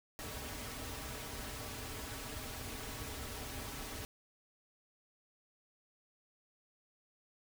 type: noise with comb filter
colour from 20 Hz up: pink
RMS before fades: -44 dBFS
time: 0.19-4.05 s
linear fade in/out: 0 ms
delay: 5.7 ms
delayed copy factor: -0.75
effects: none